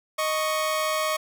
sawtooth tone pair together, 622.2 / 1108.7 Hz, D#5 / C#6, 0 / 0 cents, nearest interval minor seventh, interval 1000 cents, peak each -22 / -23 dBFS, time 0.18-1.17 s, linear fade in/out 10 ms, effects none

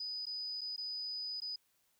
sine tone with dropouts, 4978 Hz, D#8, in tune, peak -38 dBFS, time 0-1.56 s, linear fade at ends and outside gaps 5 ms, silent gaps 0.256-0.266 / 0.61-0.614 / 0.763-0.778 / 1.403-1.418 s, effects white hiss -75 dBFS RMS until 1.99 s

